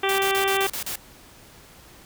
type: harmonic tone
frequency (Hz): 390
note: G4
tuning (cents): -9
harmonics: 1 / 2 / 3 / 4 / 5 / 6 / 7 / 8 / 9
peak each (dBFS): -24 / -27 / -29 / -30 / -31 / -32 / -32 / -33 / -34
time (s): 0.03-0.67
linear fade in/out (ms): 5
type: noise bursts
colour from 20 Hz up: white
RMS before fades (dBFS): -30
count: 7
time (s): 0.09-0.956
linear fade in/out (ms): 0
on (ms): 92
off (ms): 37
effects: pink hiss -49 dBFS RMS until 2.05 s